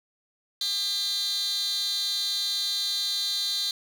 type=tone with high-pass filter; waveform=15% pulse; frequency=402.2 Hz; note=G4; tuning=44 cents sharp; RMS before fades=-28 dBFS; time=0.61-3.71 s; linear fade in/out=2 ms; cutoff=4000 Hz; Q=5.9; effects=none